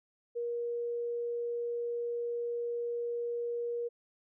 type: tone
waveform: sine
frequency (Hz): 474.4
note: A#4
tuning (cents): +30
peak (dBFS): -32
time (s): 0.35-3.89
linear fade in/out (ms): 20
effects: none